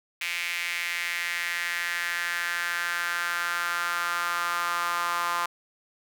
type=tone with high-pass filter sweep; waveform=sawtooth; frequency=173.2 Hz; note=F3; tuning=14 cents flat; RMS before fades=-29 dBFS; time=0.21-5.46 s; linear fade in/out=5 ms; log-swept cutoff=2300 to 1100 Hz; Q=3.9; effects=none